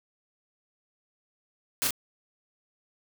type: noise with echo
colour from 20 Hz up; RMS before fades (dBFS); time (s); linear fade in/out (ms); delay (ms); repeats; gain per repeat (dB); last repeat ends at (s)
white; -27; 1.82-1.87; 0; 37; 1; -2; 1.907
effects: none